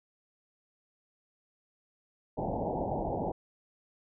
white low-pass noise, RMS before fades -33 dBFS, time 2.37-3.32 s, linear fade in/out 10 ms, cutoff 880 Hz, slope 96 dB/octave, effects none

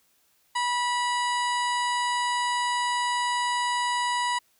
harmonic tone, 975 Hz, B5, 23 cents flat, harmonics 1 / 2 / 3 / 4 / 5 / 7 / 8 / 9 / 10, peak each -25 / -31 / -35 / -37 / -39 / -42 / -43 / -44 / -45 dBFS, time 0.55-4.39 s, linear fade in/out 10 ms, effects white hiss -66 dBFS RMS until 4.59 s

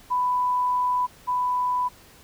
sine tone pair in turn, 994 / 994 Hz, B5 / B5, +11 / +11 cents, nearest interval unison, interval 0 cents, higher neither, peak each -20 / -21 dBFS, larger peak first, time 0.1-1.07 / 1.27-1.89 s, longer first, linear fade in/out 20 ms, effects pink hiss -51 dBFS RMS until 2.23 s

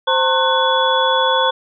sine tone cluster, 521 / 910 / 1074 / 1493 / 3412 Hz, C5 / A#5 / C6 / F#6 / G#7, -7 / -42 / +45 / +15 / +46 cents, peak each -18 / -18 / -20 / -22 / -19 dBFS, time 0.07-1.51 s, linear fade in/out 10 ms, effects none

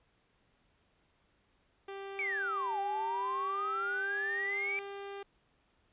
sawtooth tone with pitch glide, 393.1 to 398.4 Hz, G4 to G4, +5 to +28 cents, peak -37 dBFS, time 1.88-5.23 s, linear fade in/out 5 ms, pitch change +23 cents, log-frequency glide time 3.28-4.46 s
sine exponential two-way sweep, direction down then up, 2349 to 784 to 2349 Hz, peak -32 dBFS, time 2.19-4.79 s, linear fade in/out 0 ms, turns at 2.8 s
effects pink hiss -72 dBFS RMS until 5.92 s + resampled to 8000 Hz

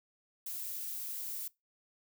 violet noise, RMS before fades -40 dBFS, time 0.46-1.48 s, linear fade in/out 5 ms, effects noise-tail reverb RT60 0.2 s tail -22 dB re dry

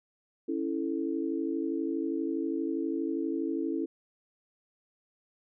sine chord, A major, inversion first, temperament equal, 277.2 / 329.6 / 440 Hz, C#4 / E4 / A4, 0 / 0 / 0 cents, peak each -33 / -31 / -37 dBFS, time 0.48-3.86 s, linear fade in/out 10 ms, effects none

